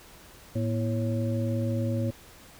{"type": "harmonic tone with a mistuned harmonic", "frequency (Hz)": 110, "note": "A2", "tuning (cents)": 0, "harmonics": [1, 2, 3, 5], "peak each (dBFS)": [-27, -31, -36, -34], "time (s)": [0.55, 2.11], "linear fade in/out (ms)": 10, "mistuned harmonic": 2, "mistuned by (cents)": 140, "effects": ["pink hiss -51 dBFS RMS until 2.59 s"]}